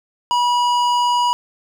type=tone with hard clipping; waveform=sine; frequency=971 Hz; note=B5; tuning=30 cents flat; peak=-16 dBFS; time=0.31-1.33 s; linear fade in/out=0 ms; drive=12 dB; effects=none